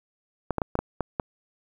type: clicks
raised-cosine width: 1 ms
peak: -11 dBFS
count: 7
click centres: 0.507 / 0.583 / 0.618 / 0.754 / 0.79 / 1.007 / 1.198 s
effects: 8-bit